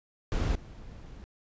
brown noise with level steps, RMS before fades -27 / -46 dBFS, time 0.32-1.24 s, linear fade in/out 0 ms, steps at 0.55 s, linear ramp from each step 5 ms, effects resampled to 16000 Hz

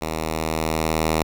5% pulse tone with level ramp, 79.5 Hz, D#2, 38 cents sharp, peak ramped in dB -14 to -7 dBFS, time 0.01-1.23 s, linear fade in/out 10 ms, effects none

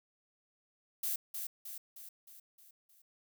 violet noise with echo, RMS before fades -35 dBFS, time 1.03-1.16 s, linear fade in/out 5 ms, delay 310 ms, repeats 6, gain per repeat -5 dB, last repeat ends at 3.02 s, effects none

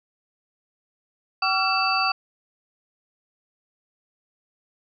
sine tone cluster, 767 / 1147 / 1369 / 2650 / 4611 Hz, G5 / D6 / F6 / E7 / D8, -38 / -41 / -35 / +9 / -33 cents, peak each -26 dBFS, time 1.42-2.12 s, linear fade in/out 5 ms, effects none

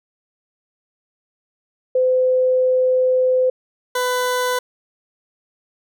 sine / 20% pulse tone pair in turn, 511 / 499.6 Hz, C5 / B4, -41 / +20 cents, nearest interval unison, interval 39 cents, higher first, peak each -13 dBFS, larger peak neither, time 1.95-3.5 / 3.95-4.59 s, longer first, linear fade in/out 5 ms, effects none

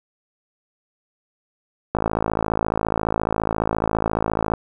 click train, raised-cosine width 1 ms, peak -6 dBFS, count 142, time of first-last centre 1.95-4.537 s, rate 54.5 Hz, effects 8-bit

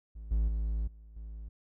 triangle tone with level steps, 54.3 Hz, A1, 22 cents flat, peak -39 / -23 / -27 / -47 / -38 dBFS, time 0.15-1.49 s, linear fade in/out 10 ms, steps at 0.31 / 0.48 / 0.87 / 1.16 s, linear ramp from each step 5 ms, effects none

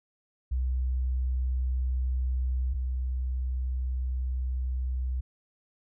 sine tone pair in turn, 63.5 / 63.5 Hz, B1 / B1, +49 / +49 cents, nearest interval unison, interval 0 cents, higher neither, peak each -25 / -27 dBFS, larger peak first, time 0.51-2.74 / 2.74-5.21 s, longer second, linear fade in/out 10 ms, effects none

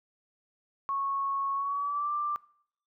sine tone with pitch glide, 1102 to 1181.1 Hz, C#6 to D6, -11 to +9 cents, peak -28 dBFS, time 0.89-2.36 s, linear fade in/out 0 ms, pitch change +120 cents, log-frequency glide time 1.54-2.12 s, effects noise-tail reverb RT60 0.6 s tail -21 dB re dry

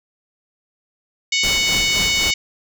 harmonic tone, 740 Hz, F#5, in tune, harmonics 3 / 4 / 5 / 6 / 7 / 8 / 9 / 10, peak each -20 / -22 / -24 / -26 / -27 / -28 / -29 / -30 dBFS, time 1.32-2.34 s, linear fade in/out 5 ms
pink noise with tremolo, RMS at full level -25 dBFS, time 1.43-2.31 s, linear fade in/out 5 ms, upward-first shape sine, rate 3.9 Hz, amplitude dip 55%
effects none

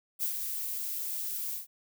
violet noise with ADSR envelope, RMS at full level -30 dBFS, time 0.19-1.67 s, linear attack 39 ms, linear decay 93 ms, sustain -5 dB, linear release 130 ms, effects none

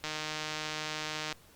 click train, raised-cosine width 0.2 ms, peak -18 dBFS, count 199, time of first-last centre 0.04-1.326 s, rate 154 Hz, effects pink hiss -59 dBFS RMS until 1.55 s + Opus 48 kbps

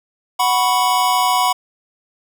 square chord, F# suspended fourth, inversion none, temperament equal, 740 / 987.8 / 1108.7 Hz, F#5 / B5 / C#6, 0 / 0 / 0 cents, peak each -19 / -17 / -22 dBFS, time 0.39-1.53 s, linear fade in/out 10 ms, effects none

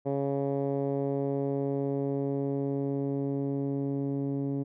10% pulse tone with low-pass filter sweep, 139.1 Hz, C#3, 6 cents sharp, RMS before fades -30 dBFS, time 0.05-4.64 s, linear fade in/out 20 ms, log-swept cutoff 540 to 290 Hz, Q 1.5, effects none

